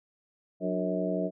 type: harmonic tone with a mistuned harmonic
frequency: 91.4 Hz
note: F#2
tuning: 21 cents flat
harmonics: 2 / 3 / 4 / 5 / 6 / 7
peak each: -32 / -34 / -37 / -36 / -37 / -32 dBFS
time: 0.6-1.31 s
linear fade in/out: 50 ms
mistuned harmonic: 3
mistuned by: +120 cents
effects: none